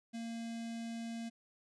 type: tone with notch filter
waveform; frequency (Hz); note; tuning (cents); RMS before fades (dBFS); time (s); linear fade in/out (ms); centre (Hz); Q
square; 230; A#3; -23; -42; 0.13-1.3; 20; 1100; 1.1
effects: resampled to 22050 Hz